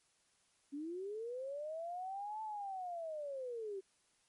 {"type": "linear two-way sweep", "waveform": "sine", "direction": "up then down", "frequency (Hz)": [274.6, 880, 375.2], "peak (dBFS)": -40, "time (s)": [0.72, 3.81], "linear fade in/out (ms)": 20, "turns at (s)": 2.42, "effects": ["white hiss -74 dBFS RMS until 4.28 s", "MP3 48 kbps"]}